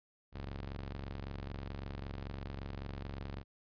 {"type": "ring-modulated tone", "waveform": "sawtooth", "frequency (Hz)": 69, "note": "C#2", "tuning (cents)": -7, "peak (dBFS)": -34, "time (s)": [0.32, 3.44], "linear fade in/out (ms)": 50, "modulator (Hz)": 21.9, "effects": ["resampled to 11025 Hz"]}